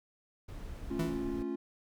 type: noise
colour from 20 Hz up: brown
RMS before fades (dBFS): -43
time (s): 0.48-1.43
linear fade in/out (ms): 10
type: chord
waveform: triangle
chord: A augmented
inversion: none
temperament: equal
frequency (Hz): 220 / 277.2 / 349.2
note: A3 / C#4 / E#4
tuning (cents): 0 / 0 / 0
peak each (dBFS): -39 / -35 / -35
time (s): 0.9-1.56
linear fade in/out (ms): 10
type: tone with exponential decay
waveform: 40% pulse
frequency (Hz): 164.2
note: E3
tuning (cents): -6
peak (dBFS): -29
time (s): 0.99-1.38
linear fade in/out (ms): 5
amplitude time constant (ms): 84
effects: none